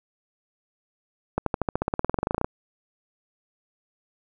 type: accelerating click train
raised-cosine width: 1 ms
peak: -9 dBFS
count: 21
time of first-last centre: 1.38-2.445 s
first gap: 83 ms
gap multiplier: 0.95
effects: none